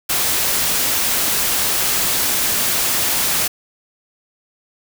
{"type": "noise", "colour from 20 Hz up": "white", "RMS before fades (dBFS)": -18, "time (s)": [0.09, 3.48], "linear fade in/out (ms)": 10, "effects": []}